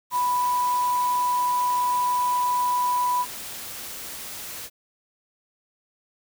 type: tone in noise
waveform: sine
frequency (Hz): 987.8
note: B5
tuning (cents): 0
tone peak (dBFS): -20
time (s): 0.11-3.26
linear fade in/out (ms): 50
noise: white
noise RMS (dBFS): -36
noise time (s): 0.1-4.7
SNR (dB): +13
effects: none